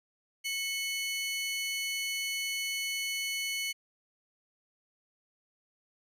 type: tone pair together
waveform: sawtooth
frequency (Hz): 2196 / 2998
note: C#7 / F#7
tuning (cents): -17 / +22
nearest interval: perfect fourth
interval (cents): 539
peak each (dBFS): -30 / -33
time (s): 0.44-3.73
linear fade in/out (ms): 20
effects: resampled to 32000 Hz